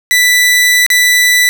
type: tone with dropouts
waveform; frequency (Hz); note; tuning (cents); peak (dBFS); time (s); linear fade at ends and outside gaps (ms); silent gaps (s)
sawtooth; 1978; B6; +2; -3; 0.11-1.49; 0; 0.864-0.902
effects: 7-bit